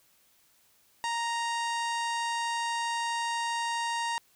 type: harmonic tone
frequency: 932.3 Hz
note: A#5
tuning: in tune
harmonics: 1 / 2 / 3 / 4 / 5 / 6 / 7 / 8 / 9 / 10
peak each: -30 / -36 / -40 / -42 / -44 / -46 / -47 / -48 / -49 / -50 dBFS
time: 1.04-4.18 s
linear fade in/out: 0 ms
effects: white hiss -65 dBFS RMS until 4.35 s